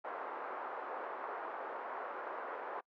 white band-pass noise, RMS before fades -43 dBFS, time 0.04-2.81 s, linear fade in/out 10 ms, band 400 to 1300 Hz, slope 24 dB/octave, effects noise-tail reverb RT60 0.1 s tail -26 dB re dry

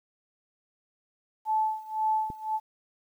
sine tone with tremolo, 870 Hz, A5, 20 cents flat, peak -22 dBFS, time 1.45-2.6 s, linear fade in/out 50 ms, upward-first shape sine, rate 1.9 Hz, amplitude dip 90%
click, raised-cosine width 3 ms, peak -26 dBFS, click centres 2.302 s
effects 10-bit

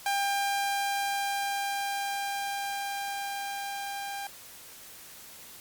sawtooth tone with level ramp, 798 Hz, G5, 31 cents sharp, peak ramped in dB -22 to -31 dBFS, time 0.06-4.27 s, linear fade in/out 2 ms, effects white hiss -48 dBFS RMS until 5.6 s + Opus 48 kbps

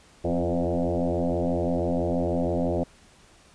sine tone with frequency modulation, 170 Hz, F3, 46 cents flat, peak -22 dBFS, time 0.24-2.84 s, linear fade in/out 10 ms, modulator 86.1 Hz, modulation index 5.9, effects pink hiss -55 dBFS RMS until 3.54 s + resampled to 22050 Hz

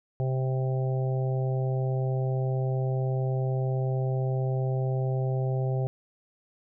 harmonic tone, 130.81 Hz, C3, in tune, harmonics 1 / 3 / 4 / 5 / 6, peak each -25 / -35 / -37 / -39 / -41 dBFS, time 0.2-5.87 s, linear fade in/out 0 ms, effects none

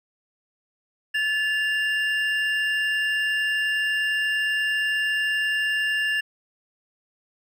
triangle tone pair together, 1734.4 / 2794 Hz, A6 / F7, -25 / 0 cents, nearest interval minor sixth, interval 825 cents, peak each -21 / -25 dBFS, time 1.14-6.21 s, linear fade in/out 10 ms, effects none

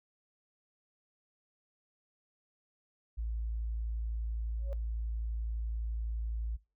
sine tone, 55.9 Hz, A1, 28 cents sharp, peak -32 dBFS, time 3.17-6.57 s, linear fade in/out 20 ms
sine tone with exponential growth, 554.4 Hz, C#5, in tune, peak -37 dBFS, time 4.57-4.73 s, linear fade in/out 0 ms, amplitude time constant 33 ms
effects noise-tail reverb RT60 0.3 s tail -22 dB re dry + tanh soft clip ceiling -27 dBFS

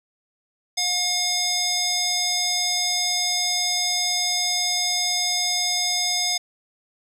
square tone with band-pass filter, 719 Hz, F#5, 50 cents flat, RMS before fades -23 dBFS, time 0.77-6.38 s, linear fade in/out 10 ms, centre 5400 Hz, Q 2.5, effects none

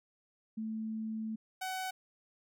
sine / sawtooth tone pair in turn, 220 / 751.2 Hz, A3 / F#5, 0 / +26 cents, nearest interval octave + major sixth, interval 2126 cents, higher second, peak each -35 / -32 dBFS, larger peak second, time 0.57-1.36 / 1.61-1.91 s, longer first, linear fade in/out 10 ms, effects none

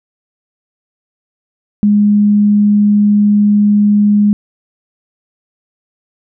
sine tone, 206.8 Hz, G#3, 7 cents flat, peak -6 dBFS, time 1.83-4.33 s, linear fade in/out 0 ms, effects none

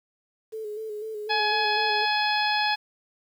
sine tone with vibrato, 430 Hz, A4, 40 cents flat, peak -31 dBFS, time 0.52-2.06 s, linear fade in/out 20 ms, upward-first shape square, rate 4 Hz, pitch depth 39 cents each way
harmonic tone, 843 Hz, G#5, 26 cents sharp, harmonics 1 / 2 / 3 / 4 / 5 / 6, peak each -25 / -28 / -30 / -31 / -32 / -33 dBFS, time 1.29-2.76 s, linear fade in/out 20 ms
effects 9-bit

